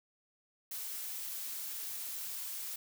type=noise; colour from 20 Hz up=blue; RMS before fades=-41 dBFS; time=0.71-2.76 s; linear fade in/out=5 ms; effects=none